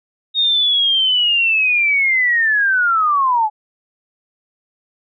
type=linear sweep; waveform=sine; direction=down; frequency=3729 to 830.6 Hz; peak=-12 dBFS; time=0.34-3.5 s; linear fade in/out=50 ms; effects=none